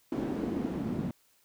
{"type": "noise with band-pass filter sweep", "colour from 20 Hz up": "pink", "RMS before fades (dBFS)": -33, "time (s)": [0.12, 1.11], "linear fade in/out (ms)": 2, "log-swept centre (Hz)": [320, 200], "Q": 2.7, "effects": ["white hiss -67 dBFS RMS until 1.44 s"]}